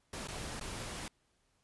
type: noise with dropouts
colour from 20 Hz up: pink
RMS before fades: -42 dBFS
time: 0.13-1.08 s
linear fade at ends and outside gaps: 2 ms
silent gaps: 0.274-0.284 / 0.597-0.61 s
effects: pink hiss -75 dBFS RMS until 1.63 s + resampled to 24000 Hz